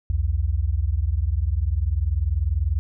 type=tone pair together; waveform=sine; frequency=63.79 / 84 Hz; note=C2 / E2; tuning=-43 / +33 cents; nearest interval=perfect fourth; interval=476 cents; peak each=-22 / -22 dBFS; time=0.1-2.79 s; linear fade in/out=0 ms; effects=none